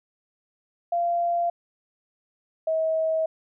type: tone pair in turn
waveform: sine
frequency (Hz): 690 / 640.6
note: F5 / E5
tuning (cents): -21 / -50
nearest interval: minor second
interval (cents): 129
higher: first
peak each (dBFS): -21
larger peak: neither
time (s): 0.92-1.5 / 2.67-3.26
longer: second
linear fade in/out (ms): 5
effects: none